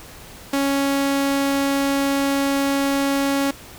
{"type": "tone", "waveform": "sawtooth", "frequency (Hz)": 277.2, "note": "C#4", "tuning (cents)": 0, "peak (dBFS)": -14, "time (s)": [0.53, 3.51], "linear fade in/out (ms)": 5, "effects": ["pink hiss -41 dBFS RMS until 3.78 s"]}